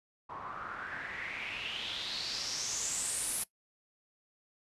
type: noise with low-pass filter sweep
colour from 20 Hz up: white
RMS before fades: -38 dBFS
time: 0.29-3.44 s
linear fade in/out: 10 ms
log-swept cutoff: 1000 to 11000 Hz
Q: 5.3
effects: noise-tail reverb RT60 0.1 s tail -19 dB re dry + resampled to 32000 Hz